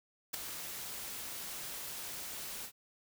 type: noise with ADSR envelope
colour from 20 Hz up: white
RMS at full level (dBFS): -33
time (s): 0.33-2.72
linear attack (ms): 14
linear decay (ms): 3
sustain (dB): -10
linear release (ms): 78
effects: none